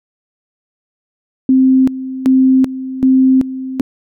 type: tone with tremolo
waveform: sine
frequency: 261.6 Hz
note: C4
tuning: in tune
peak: -6 dBFS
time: 1.49-3.81 s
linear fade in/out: 2 ms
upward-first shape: square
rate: 1.3 Hz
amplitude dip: 80%
effects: none